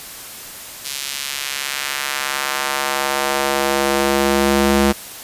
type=tone with high-pass filter sweep; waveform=square; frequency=69.3 Hz; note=C#2; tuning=in tune; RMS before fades=-19 dBFS; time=0.84-4.93 s; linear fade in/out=20 ms; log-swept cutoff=3900 to 190 Hz; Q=0.9; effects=white hiss -34 dBFS RMS until 5.23 s + resampled to 32000 Hz